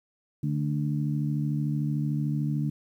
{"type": "harmonic tone", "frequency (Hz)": 73.42, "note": "D2", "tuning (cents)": 0, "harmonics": [2, 3, 4], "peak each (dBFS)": [-26, -32, -34], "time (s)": [0.43, 2.7], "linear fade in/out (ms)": 5, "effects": ["10-bit"]}